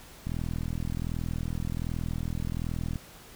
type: click train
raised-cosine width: 5 ms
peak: -20 dBFS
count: 112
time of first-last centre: 0.27-2.958 s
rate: 41.3 Hz
effects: pink hiss -50 dBFS RMS until 3.35 s